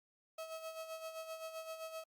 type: tone with tremolo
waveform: 35% pulse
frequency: 644 Hz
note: E5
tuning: 41 cents flat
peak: -40 dBFS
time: 0.38-2.04 s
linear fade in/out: 5 ms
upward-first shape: sine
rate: 7.7 Hz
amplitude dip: 60%
effects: Opus 48 kbps